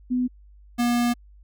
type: tone pair in turn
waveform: sine / square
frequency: 250 / 240 Hz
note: B3 / B3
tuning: +21 / -49 cents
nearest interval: minor second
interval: 70 cents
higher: first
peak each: -20 dBFS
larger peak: neither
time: 0.1-0.28 / 0.78-1.14 s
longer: second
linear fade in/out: 20 ms
effects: added 50 Hz sine -47 dBFS peak until 1.43 s